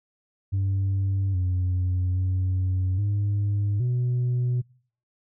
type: tone with pitch steps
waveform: sine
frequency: 97.2 / 91.1 / 92.9 / 101.9 / 123.5 Hz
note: G2 / F#2 / F#2 / G#2 / B2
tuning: -14 / -26 / +7 / -32 / 0 cents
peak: -19 dBFS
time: 0.52-4.62 s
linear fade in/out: 20 ms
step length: 820 ms
effects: noise-tail reverb RT60 0.5 s tail -25 dB re dry + tanh soft clip ceiling -20 dBFS